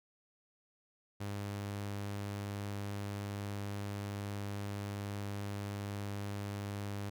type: tone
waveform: sawtooth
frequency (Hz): 101.2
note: G#2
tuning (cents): -44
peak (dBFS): -34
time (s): 1.2-7.1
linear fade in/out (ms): 10
effects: none